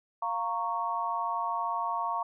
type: chord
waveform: sine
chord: Bb minor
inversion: second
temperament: equal with one note detuned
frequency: 698.5 / 926.4 / 1108.7 Hz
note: F5 / Bb5 / Db6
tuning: 0 / -11 / 0 cents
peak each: -35 / -32 / -32 dBFS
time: 0.22-2.23 s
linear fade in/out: 5 ms
effects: none